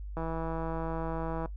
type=click train; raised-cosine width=1 ms; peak=-22 dBFS; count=211; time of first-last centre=0.17-1.458 s; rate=163 Hz; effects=noise-tail reverb RT60 0.1 s tail -18 dB re dry + added 50 Hz sine -37 dBFS peak until 1.56 s